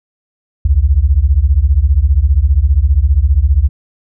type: beating tone pair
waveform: sine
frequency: 62.3 / 77.3 Hz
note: B1 / D#2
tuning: +16 / -11 cents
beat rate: 15 Hz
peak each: -10 dBFS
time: 0.65-3.69 s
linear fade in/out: 5 ms
effects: none